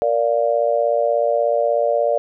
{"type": "chord", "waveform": "sine", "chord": "Bb major", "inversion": "none", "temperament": "just", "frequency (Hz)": [466.2, 582.7, 699.2], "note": ["Bb4", "D5", "F5"], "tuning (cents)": [0, -14, 2], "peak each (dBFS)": [-21, -17, -22], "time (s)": [0.02, 2.18], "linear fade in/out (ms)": 0, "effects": []}